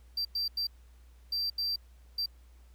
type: tone bursts at uneven times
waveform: triangle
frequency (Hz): 4699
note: D8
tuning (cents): 0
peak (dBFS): -28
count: 6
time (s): 0.17-0.25 / 0.35-0.48 / 0.57-0.67 / 1.32-1.5 / 1.58-1.76 / 2.18-2.26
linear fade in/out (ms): 5
effects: added 60 Hz sine -53 dBFS peak until 2.74 s + pink hiss -68 dBFS RMS until 2.74 s